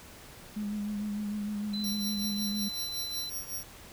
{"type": "tone with vibrato", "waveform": "sine", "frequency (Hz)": 207.7, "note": "G#3", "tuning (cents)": 0, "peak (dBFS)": -31, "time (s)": [0.56, 2.69], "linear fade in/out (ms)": 10, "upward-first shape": "triangle", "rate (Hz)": 6.6, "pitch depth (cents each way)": 38}
{"type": "tone", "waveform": "sine", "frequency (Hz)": 4026, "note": "B7", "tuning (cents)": 33, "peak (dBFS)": -35, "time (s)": [1.73, 3.3], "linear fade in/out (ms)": 10}
{"type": "tone with tremolo", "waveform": "5% pulse", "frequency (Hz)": 5640, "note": "F8", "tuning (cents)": 16, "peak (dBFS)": -27, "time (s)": [1.84, 3.63], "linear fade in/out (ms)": 0, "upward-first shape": "triangle", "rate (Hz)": 5.4, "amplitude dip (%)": 85}
{"effects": ["pink hiss -50 dBFS RMS until 3.92 s"]}